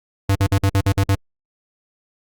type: tone bursts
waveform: square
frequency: 98 Hz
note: G2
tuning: in tune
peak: -14 dBFS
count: 8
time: 0.29-1.151 s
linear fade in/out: 5 ms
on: 63 ms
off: 51 ms
effects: Opus 48 kbps